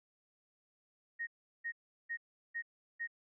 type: tone bursts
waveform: sine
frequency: 1864.7 Hz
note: A#6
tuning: in tune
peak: -36 dBFS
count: 5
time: 1.19-3.075 s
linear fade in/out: 20 ms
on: 81 ms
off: 370 ms
effects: none